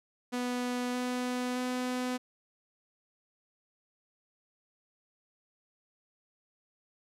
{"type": "tone with pitch steps", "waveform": "sawtooth", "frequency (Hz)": [246.9, 249, 251.2], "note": ["B3", "B3", "B3"], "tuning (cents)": [0, 14, 30], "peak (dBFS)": -27, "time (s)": [0.32, 2.18], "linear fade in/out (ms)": 20, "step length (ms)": 620, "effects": ["low-pass 11000 Hz 12 dB/octave"]}